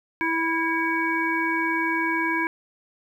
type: harmonic tone with a mistuned harmonic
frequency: 327.8 Hz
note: E4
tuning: 10 cents flat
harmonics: 1 / 3 / 5 / 7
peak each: -27 / -27 / -27 / -27 dBFS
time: 0.21-2.47 s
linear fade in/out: 0 ms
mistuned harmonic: 7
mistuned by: -27 cents
effects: 9-bit